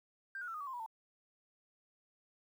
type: tone with pitch steps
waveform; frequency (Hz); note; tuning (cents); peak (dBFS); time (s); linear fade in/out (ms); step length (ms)
sine; 1575 / 1452.6 / 1339.8 / 1235.7 / 1139.7 / 1051.2 / 969.5 / 894.2; G6 / F#6 / E6 / D#6 / C#6 / C6 / B5 / A5; +8 / -32 / +28 / -12 / +48 / +8 / -32 / +28; -40; 0.35-0.862; 2; 64
effects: 11-bit